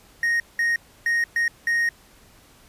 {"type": "tone bursts at uneven times", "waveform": "triangle", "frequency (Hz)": 1864.7, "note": "A#6", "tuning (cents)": 0, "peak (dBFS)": -17, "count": 5, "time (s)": [[0.23, 0.4], [0.59, 0.76], [1.06, 1.24], [1.36, 1.48], [1.67, 1.89]], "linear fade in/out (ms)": 2, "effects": ["pink hiss -53 dBFS RMS until 2.68 s", "resampled to 32000 Hz"]}